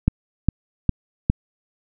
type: click train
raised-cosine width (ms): 5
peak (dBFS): -3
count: 4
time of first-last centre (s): 0.08-1.3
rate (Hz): 2.46
effects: none